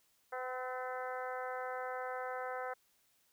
harmonic tone with a mistuned harmonic, 254.2 Hz, C4, 50 cents flat, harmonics 2 / 3 / 4 / 5 / 6 / 7 / 8, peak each -42 / -43 / -48 / -46 / -47 / -52 / -54 dBFS, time 0.32-2.74 s, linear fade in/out 10 ms, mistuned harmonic 5, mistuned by +26 cents, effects white hiss -73 dBFS RMS until 3.32 s

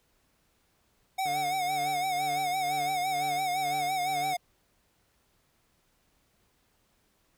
square tone with vibrato, 740 Hz, F#5, in tune, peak -28 dBFS, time 1.18-4.37 s, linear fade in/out 10 ms, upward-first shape sine, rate 5.9 Hz, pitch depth 71 cents each way
15% pulse tone with tremolo, 146.83 Hz, D3, in tune, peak -34 dBFS, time 1.25-4.34 s, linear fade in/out 5 ms, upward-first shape sine, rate 2.1 Hz, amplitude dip 60%
effects pink hiss -70 dBFS RMS until 7.37 s

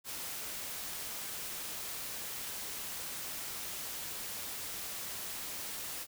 white noise, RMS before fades -41 dBFS, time 0.04-6.07 s, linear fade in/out 50 ms, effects none

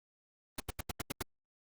pink noise bursts, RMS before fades -36 dBFS, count 7, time 0.58-1.225 s, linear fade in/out 5 ms, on 21 ms, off 83 ms, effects Opus 32 kbps

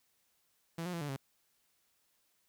sawtooth tone with pitch steps, 166.4 / 179.6 / 168.8 / 145.7 / 135.6 Hz, E3 / F3 / E3 / D3 / C#3, +17 / +49 / +41 / -13 / -38 cents, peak -33 dBFS, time 0.78-1.165 s, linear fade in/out 5 ms, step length 77 ms, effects white hiss -75 dBFS RMS until 2.48 s

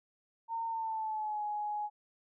sine tone with pitch glide, 913 to 837.2 Hz, A#5 to G#5, -36 to +14 cents, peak -33 dBFS, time 0.48-1.9 s, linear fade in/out 50 ms, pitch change -150 cents, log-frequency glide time 0.67-1.43 s, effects none

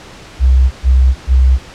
sine tone bursts, 64.5 Hz, C2, 24 cents flat, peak -5 dBFS, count 3, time 0.39-1.59 s, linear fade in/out 50 ms, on 320 ms, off 120 ms, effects pink hiss -35 dBFS RMS until 1.74 s + low-pass 6000 Hz 12 dB/octave

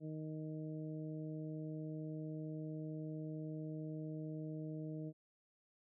harmonic tone, 155.56 Hz, D#3, in tune, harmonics 1 / 2 / 3 / 4, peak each -44 / -46 / -53 / -55 dBFS, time 0-5.13 s, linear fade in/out 50 ms, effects none

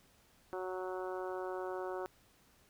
harmonic tone, 185 Hz, F#3, in tune, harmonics 2 / 3 / 4 / 5 / 6 / 7 / 8, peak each -40 / -44 / -46 / -48 / -50 / -51 / -52 dBFS, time 0.53-2.06 s, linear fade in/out 0 ms, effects pink hiss -67 dBFS RMS until 2.69 s

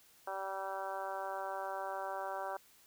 harmonic tone, 193.1 Hz, G3, 26 cents flat, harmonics 2 / 3 / 4 / 5 / 6 / 7 / 8, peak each -49 / -43 / -42 / -44 / -48 / -48 / -49 dBFS, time 0.27-2.57 s, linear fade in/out 5 ms, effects white hiss -64 dBFS RMS until 2.86 s

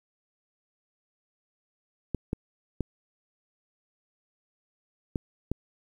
clicks, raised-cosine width 3 ms, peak -15 dBFS, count 5, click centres 2.147 / 2.331 / 2.807 / 5.158 / 5.516 s, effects 9-bit

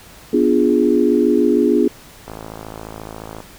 sine chord, B diminished seventh, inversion none, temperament equal, 246.9 / 293.7 / 349.2 / 415.3 Hz, B3 / D4 / F4 / Ab4, 0 / 0 / 0 / 0 cents, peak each -17 dBFS, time 0.33-1.88 s, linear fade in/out 5 ms
click train, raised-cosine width 1 ms, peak -17 dBFS, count 62, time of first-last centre 2.28-3.403 s, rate 54.3 Hz
effects pink hiss -42 dBFS RMS until 3.58 s

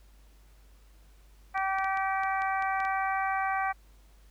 harmonic tone, 385.6 Hz, G4, 28 cents flat, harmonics 2 / 3 / 4 / 5 / 6, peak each -29 / -33 / -35 / -37 / -39 dBFS, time 1.54-3.73 s, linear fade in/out 20 ms
clicks, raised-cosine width 0.2 ms, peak -27 dBFS, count 9, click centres 1.577 / 1.786 / 1.844 / 1.973 / 2.235 / 2.42 / 2.624 / 2.803 / 2.851 s
effects added 50 Hz sine -54 dBFS peak until 4.3 s + pink hiss -65 dBFS RMS until 4.3 s

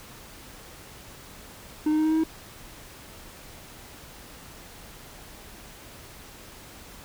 triangle tone with pitch steps, 305.7 / 308.5 / 311.4 / 314.3 / 317.2 / 320.2 Hz, D#4 / D#4 / D#4 / D#4 / D#4 / D#4, -30 / -15 / +2 / +18 / +33 / +50 cents, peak -18 dBFS, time 1.86-2.238 s, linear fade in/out 5 ms, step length 63 ms, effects pink hiss -46 dBFS RMS until 7.04 s

